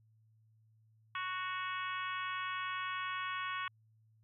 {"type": "harmonic tone with a mistuned harmonic", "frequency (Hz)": 370, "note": "F#4", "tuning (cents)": 0, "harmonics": [3, 4, 5, 6, 7, 8, 9], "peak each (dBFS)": [-39, -43, -45, -47, -47, -50, -50], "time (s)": [1.15, 3.68], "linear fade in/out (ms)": 2, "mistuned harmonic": 8, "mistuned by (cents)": -31, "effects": ["added 110 Hz sine -65 dBFS peak until 4.23 s"]}